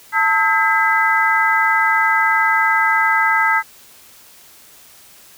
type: tone cluster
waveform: sine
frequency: 891 / 1294 / 1608 / 2015 Hz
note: A5 / E6 / G6 / B6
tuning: +22 / -32 / +44 / +34 cents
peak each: -18 dBFS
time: 0.12-3.63 s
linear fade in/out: 50 ms
effects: white hiss -45 dBFS RMS until 5.37 s